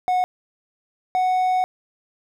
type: tone pair in turn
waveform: triangle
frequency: 732 / 739.7 Hz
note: F#5 / F#5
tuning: -19 / -1 cents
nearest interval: unison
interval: 18 cents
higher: second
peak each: -15 dBFS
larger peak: neither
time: 0.08-0.24 / 1.15-1.64 s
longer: second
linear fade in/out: 0 ms
effects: none